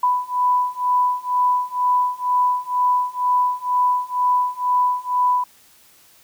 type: beating tone pair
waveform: sine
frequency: 992 / 994.1 Hz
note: B5 / B5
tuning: +7 / +11 cents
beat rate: 2.1 Hz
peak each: -20 / -19 dBFS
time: 0.03-5.44 s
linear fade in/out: 5 ms
effects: white hiss -52 dBFS RMS until 6.23 s